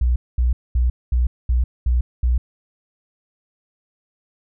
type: tone bursts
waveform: sine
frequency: 61.1 Hz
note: B1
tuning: 18 cents flat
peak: -14 dBFS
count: 7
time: 0.01-2.38 s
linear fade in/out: 5 ms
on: 150 ms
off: 220 ms
effects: none